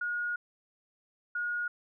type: tone pair in turn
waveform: sine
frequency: 1440 / 1440 Hz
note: F#6 / F#6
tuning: -47 / -47 cents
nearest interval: unison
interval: 0 cents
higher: neither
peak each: -30 / -30 dBFS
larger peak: neither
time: 0.01-0.36 / 1.35-1.68 s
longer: first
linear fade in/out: 5 ms
effects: none